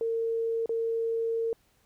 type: tone with dropouts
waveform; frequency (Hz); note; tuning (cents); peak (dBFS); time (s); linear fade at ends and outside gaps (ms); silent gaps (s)
sine; 456.1; A#4; -38; -26; 0.01-1.53; 1; 0.659-0.693
effects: pink hiss -67 dBFS RMS until 1.85 s